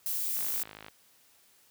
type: noise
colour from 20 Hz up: violet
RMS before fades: -32 dBFS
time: 0.06-0.63 s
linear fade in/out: 0 ms
type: click train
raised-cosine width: 0.3 ms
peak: -28 dBFS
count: 28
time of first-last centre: 0.37-0.883 s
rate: 52.6 Hz
effects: white hiss -63 dBFS RMS until 1.7 s + high-pass 60 Hz 12 dB/octave